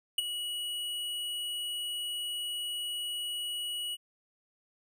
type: tone with ADSR envelope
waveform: square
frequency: 2925 Hz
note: F#7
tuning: 21 cents flat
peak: -23 dBFS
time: 0.18-3.97 s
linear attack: 5 ms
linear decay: 19 ms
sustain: -11 dB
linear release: 35 ms
effects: none